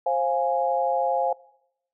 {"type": "chord", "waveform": "sine", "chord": "F minor", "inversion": "second", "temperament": "equal with one note detuned", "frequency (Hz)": [529.6, 698.5, 830.6], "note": ["C5", "F5", "Ab5"], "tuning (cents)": [21, 0, 0], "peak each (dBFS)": -25, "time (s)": [0.06, 1.33], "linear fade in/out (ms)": 5, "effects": ["noise-tail reverb RT60 0.8 s tail -23 dB re dry"]}